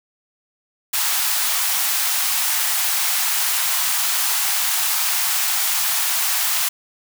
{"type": "high-pass noise", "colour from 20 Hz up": "white", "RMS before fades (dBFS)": -20, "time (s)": [0.93, 6.69], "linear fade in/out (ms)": 10, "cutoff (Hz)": 710, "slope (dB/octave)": 48, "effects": []}